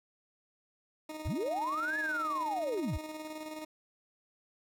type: tone with tremolo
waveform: 20% pulse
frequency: 310 Hz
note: D#4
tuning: 6 cents flat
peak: -34 dBFS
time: 1.09-3.65 s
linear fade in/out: 5 ms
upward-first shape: square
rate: 19 Hz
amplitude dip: 40%
type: linear two-way sweep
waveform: sine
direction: up then down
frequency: 37.35 to 1733 to 38.18 Hz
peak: -31 dBFS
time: 1.25-2.98 s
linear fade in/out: 10 ms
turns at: 1.98 s
effects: none